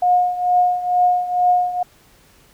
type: tone with tremolo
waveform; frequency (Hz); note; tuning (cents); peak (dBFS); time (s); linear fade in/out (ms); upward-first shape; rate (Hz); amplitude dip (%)
sine; 719; F#5; -50; -10; 0.02-1.83; 5; triangle; 2.2; 80
effects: pink hiss -52 dBFS RMS until 2.53 s